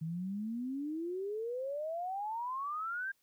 sine exponential sweep, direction up, 156 to 1615 Hz, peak -35 dBFS, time 0.01-3.12 s, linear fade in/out 10 ms, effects white hiss -75 dBFS RMS until 3.22 s

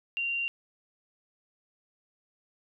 sine tone, 2768 Hz, F7, 16 cents flat, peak -28 dBFS, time 0.17-0.48 s, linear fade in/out 0 ms, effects none

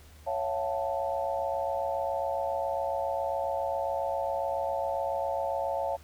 sine chord, F# minor seventh, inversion second, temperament equal with one note detuned, 554.4 / 672.7 / 740 / 880 Hz, C#5 / E5 / F#5 / A5, 0 / +35 / 0 / 0 cents, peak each -32 / -33 / -36 / -34 dBFS, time 0.26-5.97 s, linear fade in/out 20 ms, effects added 76 Hz sine -51 dBFS peak until 6.03 s + pink hiss -57 dBFS RMS until 6.03 s

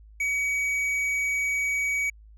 sine tone with tanh clipping, 2265 Hz, C#7, 37 cents sharp, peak -25 dBFS, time 0.2-2.1 s, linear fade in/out 5 ms, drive 8 dB, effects added 53 Hz sine -47 dBFS peak until 2.37 s

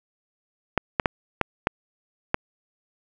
clicks, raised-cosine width 0.5 ms, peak -4 dBFS, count 6, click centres 0.777 / 0.998 / 1.058 / 1.413 / 1.671 / 2.344 s, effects none

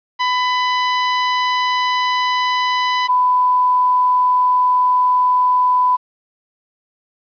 sawtooth / sine tone pair in turn, 999 / 999 Hz, B5 / B5, +20 / +20 cents, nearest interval unison, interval 0 cents, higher neither, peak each -11 dBFS, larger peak neither, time 0.19-3.08 / 3.08-5.97 s, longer neither, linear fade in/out 20 ms, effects resampled to 11025 Hz + 8-bit

